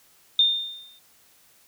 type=tone with exponential decay; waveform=sine; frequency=3627 Hz; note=A#7; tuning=48 cents flat; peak=-13 dBFS; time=0.39-0.99 s; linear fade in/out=2 ms; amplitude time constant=130 ms; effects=white hiss -58 dBFS RMS until 1.67 s